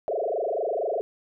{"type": "tone with frequency modulation", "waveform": "sine", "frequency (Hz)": 550, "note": "C#5", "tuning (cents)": -14, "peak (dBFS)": -24, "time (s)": [0.08, 1.01], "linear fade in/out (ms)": 0, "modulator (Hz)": 24.3, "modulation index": 6, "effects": []}